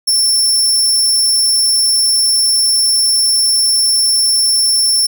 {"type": "tone", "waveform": "25% pulse", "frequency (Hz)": 5390, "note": "E8", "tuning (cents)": 38, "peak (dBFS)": -5, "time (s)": [0.07, 5.07], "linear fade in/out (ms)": 10, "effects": []}